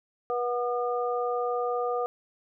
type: tone cluster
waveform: sine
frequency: 485.9 / 731 / 1212 Hz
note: B4 / F#5 / D#6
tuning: -28 / -21 / -46 cents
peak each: -28 / -31 / -33 dBFS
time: 0.3-2.06 s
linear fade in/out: 0 ms
effects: none